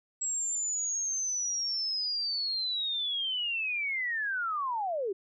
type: linear sweep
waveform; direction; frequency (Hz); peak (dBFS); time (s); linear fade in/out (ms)
sine; down; 7690 to 362.9; -29; 0.21-5.13; 10
effects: none